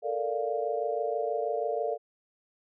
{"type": "chord", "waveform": "sine", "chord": "Bb major seventh", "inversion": "third", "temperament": "equal", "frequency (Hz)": [440, 466.2, 587.3, 698.5], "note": ["A4", "Bb4", "D5", "F5"], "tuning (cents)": [0, 0, 0, 0], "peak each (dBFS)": -33, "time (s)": [0.02, 1.98], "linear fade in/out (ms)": 50, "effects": []}